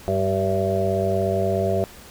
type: harmonic tone with a mistuned harmonic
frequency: 96.7 Hz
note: G2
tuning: 23 cents flat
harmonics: 1 / 2 / 4 / 5 / 6 / 7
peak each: -26 / -28 / -25 / -29 / -27 / -24 dBFS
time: 0.08-1.84 s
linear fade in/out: 0 ms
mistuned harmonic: 7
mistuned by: -19 cents
effects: pink hiss -44 dBFS RMS until 2.1 s